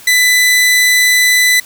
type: tone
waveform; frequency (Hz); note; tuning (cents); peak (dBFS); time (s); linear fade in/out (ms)
sawtooth; 1996; B6; +18; -4; 0.07-1.6; 5
effects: white hiss -37 dBFS RMS until 1.65 s